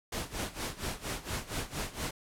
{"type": "noise with tremolo", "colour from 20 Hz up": "pink", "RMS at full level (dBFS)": -34, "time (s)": [0.12, 2.11], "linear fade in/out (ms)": 5, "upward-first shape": "sine", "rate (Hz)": 4.3, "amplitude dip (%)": 85, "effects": ["low-pass 12000 Hz 12 dB/octave"]}